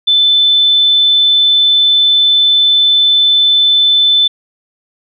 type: tone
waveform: sine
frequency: 3520 Hz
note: A7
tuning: in tune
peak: -6 dBFS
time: 0.07-4.28 s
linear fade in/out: 10 ms
effects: none